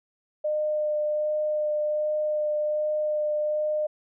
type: tone with vibrato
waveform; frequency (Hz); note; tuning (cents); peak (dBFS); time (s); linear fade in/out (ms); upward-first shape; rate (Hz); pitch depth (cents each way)
sine; 605; D#5; -49; -23; 0.44-3.87; 10; sine; 1.3; 10
effects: none